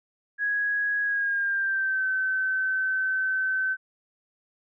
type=tone with pitch glide; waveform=sine; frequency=1661.2 to 1532.2 Hz; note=G#6 to G6; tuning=0 to -40 cents; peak=-23 dBFS; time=0.38-3.77 s; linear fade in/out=50 ms; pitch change=-140 cents; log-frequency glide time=1.02-2.06 s; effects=none